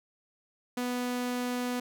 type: tone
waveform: sawtooth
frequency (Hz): 246.9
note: B3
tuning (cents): 0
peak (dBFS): -26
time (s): 0.77-1.8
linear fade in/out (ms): 5
effects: none